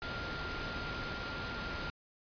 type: tone in noise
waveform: sine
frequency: 1397 Hz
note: F6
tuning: in tune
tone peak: -42 dBFS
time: 0.02-1.9 s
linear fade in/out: 0 ms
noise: pink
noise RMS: -40 dBFS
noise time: 0.02-1.9 s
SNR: -5 dB
effects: resampled to 11025 Hz